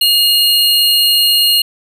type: tone pair together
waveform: square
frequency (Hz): 2858 / 4225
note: F7 / C8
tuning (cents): +39 / +16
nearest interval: perfect fifth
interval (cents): 677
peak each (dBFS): -12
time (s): 0.01-1.62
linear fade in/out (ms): 5
effects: none